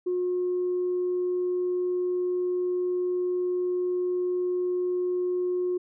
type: tone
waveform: sine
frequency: 360.4 Hz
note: F#4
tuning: 45 cents flat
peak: -23 dBFS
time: 0.06-5.78 s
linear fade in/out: 10 ms
effects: tanh soft clip ceiling -20 dBFS